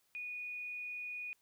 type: tone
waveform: sine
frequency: 2464 Hz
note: D#7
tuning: 17 cents flat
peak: -40 dBFS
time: 0.15-1.33 s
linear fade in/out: 0 ms
effects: white hiss -75 dBFS RMS until 1.41 s